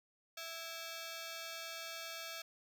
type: ring-modulated tone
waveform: 10% pulse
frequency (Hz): 987.8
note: B5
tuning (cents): 0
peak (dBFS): -32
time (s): 0.37-2.42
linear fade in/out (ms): 5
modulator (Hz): 329
effects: none